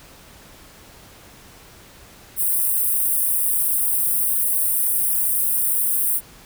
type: high-pass noise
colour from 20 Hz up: white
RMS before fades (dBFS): -20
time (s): 2.36-6.21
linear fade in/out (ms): 50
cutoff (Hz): 8600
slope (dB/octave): 96
effects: pink hiss -46 dBFS RMS until 6.45 s